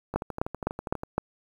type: two click trains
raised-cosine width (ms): 1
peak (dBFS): -10 / -19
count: 5 / 12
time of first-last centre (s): 0.16-1.18 / 0.14-1.034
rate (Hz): 3.92 / 12.3
effects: 8-bit